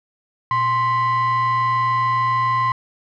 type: tone with frequency modulation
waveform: sine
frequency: 1046.5 Hz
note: C6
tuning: in tune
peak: -14 dBFS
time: 0.51-2.72 s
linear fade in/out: 2 ms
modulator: 927 Hz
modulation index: 0.54
effects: tanh soft clip ceiling -14 dBFS